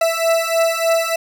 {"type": "beating tone pair", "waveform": "40% pulse", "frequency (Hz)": [659.3, 662.6], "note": ["E5", "E5"], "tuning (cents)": [0, 9], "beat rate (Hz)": 3.3, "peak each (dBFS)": -17, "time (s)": [0.01, 1.16], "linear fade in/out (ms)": 5, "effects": []}